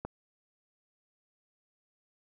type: click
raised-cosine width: 1 ms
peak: -22 dBFS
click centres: 0.05 s
effects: none